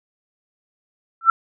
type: tone with exponential growth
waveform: sine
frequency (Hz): 1340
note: E6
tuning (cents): +28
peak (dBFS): -4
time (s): 1.21-1.3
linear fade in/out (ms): 2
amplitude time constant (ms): 18
effects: none